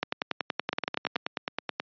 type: two click trains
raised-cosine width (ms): 0.3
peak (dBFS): -10 / -12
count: 13 / 11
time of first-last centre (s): 0.03-1.162 / 0.73-1.8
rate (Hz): 10.6 / 9.35
effects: high-pass 200 Hz 12 dB/octave + resampled to 11025 Hz